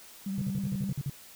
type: tone with vibrato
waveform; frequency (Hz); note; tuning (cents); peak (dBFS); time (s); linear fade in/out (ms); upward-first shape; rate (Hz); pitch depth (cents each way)
sine; 194.4; G3; -14; -30; 0.26-0.92; 5; sine; 15; 42
type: tone bursts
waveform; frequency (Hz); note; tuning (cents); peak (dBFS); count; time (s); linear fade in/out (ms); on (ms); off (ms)
sine; 138.59; C#3; 0; -28; 9; 0.38-1.098; 2; 38; 47
effects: tanh soft clip ceiling -23 dBFS + white hiss -51 dBFS RMS until 1.35 s